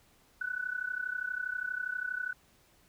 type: tone with amplitude modulation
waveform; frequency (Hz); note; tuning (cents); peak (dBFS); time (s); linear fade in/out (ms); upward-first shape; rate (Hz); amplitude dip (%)
sine; 1490; F#6; +12; -29; 0.41-2.33; 5; sine; 32.4; 85
effects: pink hiss -65 dBFS RMS until 2.88 s